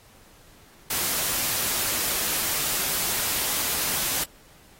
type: noise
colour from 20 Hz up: white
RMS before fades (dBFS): -26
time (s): 0.9-4.24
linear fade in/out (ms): 5
effects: pink hiss -54 dBFS RMS until 4.79 s + AAC 48 kbps